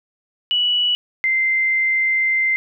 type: tone pair in turn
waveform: sine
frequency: 2945 / 2082 Hz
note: F#7 / C7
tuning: -9 / -9 cents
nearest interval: tritone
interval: 600 cents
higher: first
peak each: -15 dBFS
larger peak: neither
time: 0.51-0.95 / 1.24-2.56 s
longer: second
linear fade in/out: 0 ms
effects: none